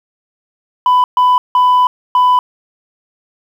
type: tone bursts at uneven times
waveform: sine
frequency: 997 Hz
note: B5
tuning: 16 cents sharp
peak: -4 dBFS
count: 4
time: 0.86-1.04 / 1.17-1.38 / 1.55-1.87 / 2.15-2.39 s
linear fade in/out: 2 ms
effects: tanh soft clip ceiling -6 dBFS + 7-bit